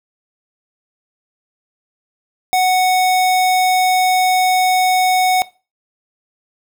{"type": "tone", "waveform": "square", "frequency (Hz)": 740, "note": "F#5", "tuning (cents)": 0, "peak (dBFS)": -12, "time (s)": [2.53, 5.42], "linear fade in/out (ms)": 0, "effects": ["noise-tail reverb RT60 0.3 s tail -19 dB re dry"]}